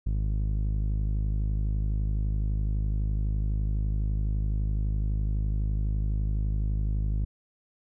sawtooth tone with low-pass filter, 51.91 Hz, G#1, in tune, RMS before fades -27 dBFS, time 0.06-7.25 s, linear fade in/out 5 ms, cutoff 150 Hz, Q 0.71, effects none

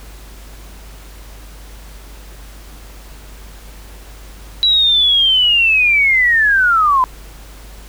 sine linear sweep, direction down, 3937 to 995 Hz, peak -9 dBFS, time 4.63-7.04 s, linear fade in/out 0 ms, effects added 50 Hz sine -34 dBFS peak until 7.88 s + pink hiss -41 dBFS RMS until 7.88 s

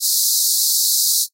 pink high-pass noise, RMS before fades -17 dBFS, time 0-1.27 s, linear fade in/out 50 ms, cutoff 4000 Hz, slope 96 dB/octave, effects noise-tail reverb RT60 0.1 s tail -22 dB re dry + AAC 48 kbps

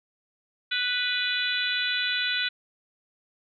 harmonic tone, 493.9 Hz, B4, in tune, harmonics 3 / 4 / 5 / 6 / 7 / 8, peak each -29 / -35 / -32 / -34 / -31 / -31 dBFS, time 0.71-2.49 s, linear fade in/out 10 ms, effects none

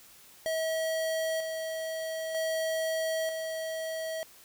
square tone with tremolo, 643 Hz, E5, 43 cents flat, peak -29 dBFS, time 0.46-4.23 s, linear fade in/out 0 ms, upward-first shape square, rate 0.53 Hz, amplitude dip 40%, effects white hiss -55 dBFS RMS until 4.44 s

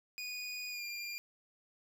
25% pulse tone with pitch glide, 2468 to 2396 Hz, D#7 to D7, -15 to +34 cents, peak -36 dBFS, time 0.18-1.18 s, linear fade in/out 0 ms, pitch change -51 cents, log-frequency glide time 0.7-0.83 s, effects none

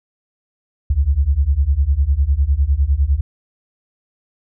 sine beating tone pair, 64.9 / 74.8 Hz, C2 / D2, -13 / +32 cents, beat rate 9.9 Hz, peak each -16 / -15 dBFS, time 0.9-3.21 s, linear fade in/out 5 ms, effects none

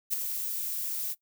violet noise with ADSR envelope, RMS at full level -25 dBFS, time 0.1-1.15 s, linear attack 35 ms, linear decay 4 ms, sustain -8 dB, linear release 33 ms, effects noise-tail reverb RT60 0.1 s tail -19 dB re dry

